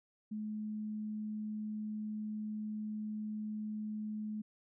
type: tone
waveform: sine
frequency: 213.5 Hz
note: G#3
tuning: 48 cents sharp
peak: -37 dBFS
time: 0.31-4.42 s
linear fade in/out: 10 ms
effects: none